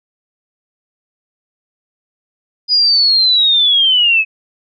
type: linear sweep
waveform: sine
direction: down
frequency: 4964 to 2544 Hz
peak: -8 dBFS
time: 2.68-4.25 s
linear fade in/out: 50 ms
effects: none